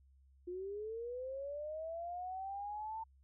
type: linear sweep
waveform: sine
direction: up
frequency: 350 to 900 Hz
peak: -40 dBFS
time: 0.47-3.04 s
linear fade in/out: 10 ms
effects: added 67 Hz sine -63 dBFS peak until 3.23 s